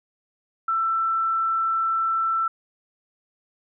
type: tone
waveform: sine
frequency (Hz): 1334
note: E6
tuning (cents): +20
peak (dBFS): -20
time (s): 0.68-2.48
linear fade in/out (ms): 5
effects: none